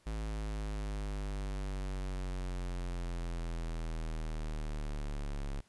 square linear sweep, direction down, 53.9 to 34.65 Hz, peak -36 dBFS, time 0.06-5.61 s, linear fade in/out 10 ms, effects pink hiss -68 dBFS RMS until 5.68 s + resampled to 24000 Hz

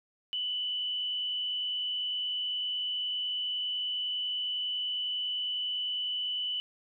sine tone with frequency modulation, 2984 Hz, F#7, 14 cents sharp, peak -30 dBFS, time 0.33-6.6 s, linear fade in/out 0 ms, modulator 89.9 Hz, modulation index 0.56, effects none

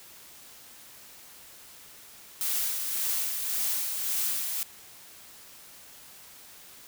blue noise with tremolo, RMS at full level -28 dBFS, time 2.41-4.63 s, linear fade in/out 0 ms, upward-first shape sine, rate 1.8 Hz, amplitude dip 40%, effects white hiss -50 dBFS RMS until 6.87 s

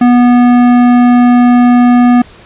sine tone with tanh clipping, 244.2 Hz, B3, 19 cents flat, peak -5 dBFS, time 0.01-2.22 s, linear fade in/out 5 ms, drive 15 dB, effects pink hiss -37 dBFS RMS until 2.45 s + resampled to 8000 Hz

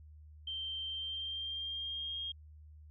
sine tone with pitch glide, 3136 to 3239 Hz, G7 to G#7, 0 to -44 cents, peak -37 dBFS, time 0.47-2.32 s, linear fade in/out 5 ms, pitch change +56 cents, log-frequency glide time 0.88-2.18 s, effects added 76 Hz sine -52 dBFS peak until 2.9 s

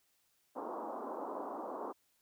white band-pass noise, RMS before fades -42 dBFS, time 0.55-1.93 s, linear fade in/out 20 ms, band 240 to 1100 Hz, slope 48 dB/octave, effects white hiss -75 dBFS RMS until 2.21 s

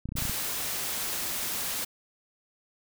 clicks, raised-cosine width 5 ms, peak -22 dBFS, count 8, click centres 0.056 / 0.09 / 0.121 / 0.155 / 0.185 / 0.223 / 0.253 / 0.296 s
white noise, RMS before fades -32 dBFS, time 0.16-1.85 s, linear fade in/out 10 ms
effects none

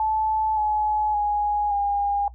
sine tone with pitch steps, 870 / 849.6 / 829.8 / 810.3 Hz, A5 / G#5 / G#5 / G#5, -20 / +39 / -2 / -43 cents, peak -20 dBFS, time 0-2.28 s, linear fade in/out 2 ms, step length 570 ms, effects noise-tail reverb RT60 0.1 s tail -17 dB re dry + added 60 Hz sine -40 dBFS peak until 2.34 s

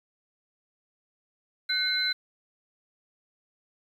sine tone cluster, 1509 / 2136 / 4046 Hz, F#6 / C7 / B7, +34 / +35 / +41 cents, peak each -30 / -33 / -26 dBFS, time 1.69-2.13 s, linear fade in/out 10 ms, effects 9-bit

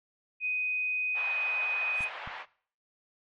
sine tone, 2500 Hz, D#7, 8 cents sharp, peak -28 dBFS, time 0.4-2.1 s, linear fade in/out 50 ms
pink band-pass noise, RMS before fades -41 dBFS, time 1.14-2.46 s, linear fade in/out 50 ms, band 690 to 2800 Hz, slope 24 dB/octave
blue noise with exponential growth, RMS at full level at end -44 dBFS, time 1.86-2.04 s, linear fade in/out 0 ms, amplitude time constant 37 ms
clicks, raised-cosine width 5 ms, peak -32 dBFS, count 2, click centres 2.007 / 2.275 s
effects noise-tail reverb RT60 0.5 s tail -20 dB re dry + MP3 48 kbps

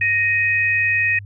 sine tone pair together, 1864.7 / 2515 Hz, A#6 / D#7, 0 / +18 cents, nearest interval perfect fourth, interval 518 cents, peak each -18 dBFS, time 0.01-1.19 s, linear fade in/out 5 ms, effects added 100 Hz sine -33 dBFS peak until 1.25 s

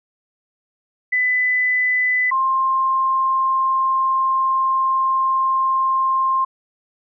sine tone pair in turn, 2000 / 1057.6 Hz, B6 / C6, +21 / +18 cents, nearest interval major seventh, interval 1103 cents, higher first, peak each -15 dBFS, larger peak neither, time 1.12-2.31 / 2.31-6.45 s, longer second, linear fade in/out 10 ms, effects none

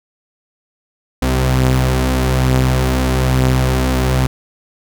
sawtooth tone pair together, 63.79 / 128.7 Hz, C2 / C3, -43 / -28 cents, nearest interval octave, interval 1215 cents, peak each -11 dBFS, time 1.22-4.27 s, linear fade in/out 5 ms, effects none

